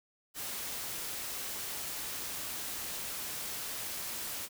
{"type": "noise", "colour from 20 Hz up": "white", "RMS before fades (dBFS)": -39, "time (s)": [0.34, 4.49], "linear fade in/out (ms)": 50, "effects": []}